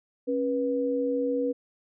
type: tone pair together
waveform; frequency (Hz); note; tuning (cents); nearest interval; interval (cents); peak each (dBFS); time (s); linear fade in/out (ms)
sine; 273.6 / 487.1; C#4 / B4; -23 / -24; minor seventh; 999; -28 / -26; 0.27-1.53; 20
effects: none